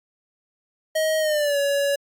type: tone with pitch glide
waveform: square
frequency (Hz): 630 to 564.5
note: D#5 to C#5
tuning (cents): +21 to +31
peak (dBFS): -20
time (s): 0.95-1.96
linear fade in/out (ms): 10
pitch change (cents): -190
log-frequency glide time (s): 1.19-1.58
effects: AAC 64 kbps